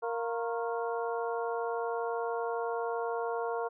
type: harmonic tone with a mistuned harmonic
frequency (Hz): 232.6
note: A#3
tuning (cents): -4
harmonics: 2 / 3 / 4 / 5 / 6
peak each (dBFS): -33 / -37 / -39 / -41 / -43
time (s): 0.02-3.69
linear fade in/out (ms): 20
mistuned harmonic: 5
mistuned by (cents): -110
effects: none